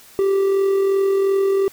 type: tone with amplitude modulation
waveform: triangle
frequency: 391 Hz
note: G4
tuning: 4 cents flat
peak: -11 dBFS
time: 0.19-1.68 s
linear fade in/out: 0 ms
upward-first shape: sine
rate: 42.8 Hz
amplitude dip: 35%
effects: white hiss -46 dBFS RMS until 1.72 s